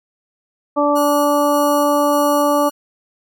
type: harmonic tone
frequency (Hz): 290.9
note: D4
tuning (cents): -16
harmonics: 1 / 2 / 3 / 4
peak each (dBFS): -18 / -16 / -20 / -19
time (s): 0.76-2.7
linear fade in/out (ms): 20
type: tone with tremolo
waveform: 5% pulse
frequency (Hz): 1447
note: F#6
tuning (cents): -39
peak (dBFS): -15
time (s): 0.95-2.71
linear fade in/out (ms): 20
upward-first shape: square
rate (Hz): 1.7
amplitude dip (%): 25
effects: none